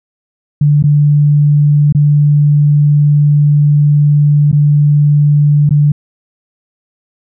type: tone with dropouts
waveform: sine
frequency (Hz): 146.83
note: D3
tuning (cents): 0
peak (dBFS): -5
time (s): 0.61-5.92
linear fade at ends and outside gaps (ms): 5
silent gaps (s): 0.826-0.838 / 1.925-1.948 / 4.516-4.527 / 5.693-5.707
effects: none